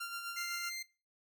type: tone with tremolo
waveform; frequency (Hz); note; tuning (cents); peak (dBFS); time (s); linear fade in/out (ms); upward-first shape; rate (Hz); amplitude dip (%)
sawtooth; 1385; F6; -15; -34; 0-0.7; 10; sine; 7.9; 45
type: tone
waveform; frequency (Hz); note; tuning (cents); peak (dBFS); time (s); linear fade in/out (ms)
20% pulse; 2093; C7; 0; -34; 0.36-0.83; 10
effects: noise-tail reverb RT60 0.3 s tail -19 dB re dry